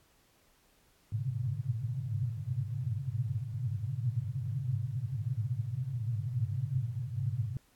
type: band-pass noise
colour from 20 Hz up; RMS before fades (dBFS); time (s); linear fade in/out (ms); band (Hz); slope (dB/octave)
pink; -34; 1.12-7.57; 2; 100 to 140; 96
effects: pink hiss -67 dBFS RMS until 7.75 s + AAC 64 kbps